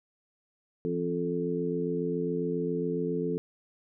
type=harmonic tone with a mistuned harmonic; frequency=87.31 Hz; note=F2; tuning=in tune; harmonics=2 / 3 / 4 / 5; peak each=-33 / -34 / -35 / -31 dBFS; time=0.85-3.38 s; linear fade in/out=0 ms; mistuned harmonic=2; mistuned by=-60 cents; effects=none